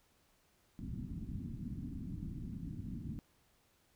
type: low-pass noise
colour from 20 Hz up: white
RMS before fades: -43 dBFS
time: 0.79-3.19 s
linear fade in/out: 0 ms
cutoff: 270 Hz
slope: 48 dB/octave
effects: pink hiss -72 dBFS RMS until 3.95 s